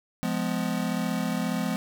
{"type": "chord", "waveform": "square", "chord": "F diminished", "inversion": "none", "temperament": "just", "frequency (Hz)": [174.61, 209.5, 251.4], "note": ["F3", "Ab3", "Cb4"], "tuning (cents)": [0, 15, 31], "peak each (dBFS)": -31, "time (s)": [0.23, 1.76], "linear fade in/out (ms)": 0, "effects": []}